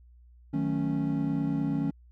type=chord; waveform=triangle; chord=D# half-diminished seventh; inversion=none; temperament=equal; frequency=155.56 / 185 / 220 / 277.2 Hz; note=D#3 / F#3 / A3 / C#4; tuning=0 / 0 / 0 / 0 cents; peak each=-29 / -33 / -32 / -27 dBFS; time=0.53-1.91 s; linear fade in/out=10 ms; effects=added 60 Hz sine -52 dBFS peak until 2.11 s